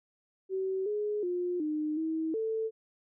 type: tone with pitch steps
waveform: sine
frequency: 380.7 / 418.5 / 355.8 / 305.1 / 320.1 / 443.5 Hz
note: F#4 / G#4 / F4 / D#4 / D#4 / A4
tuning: +49 / +13 / +32 / -34 / +49 / +14 cents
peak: -29 dBFS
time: 0.49-2.71 s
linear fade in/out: 50 ms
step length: 370 ms
effects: none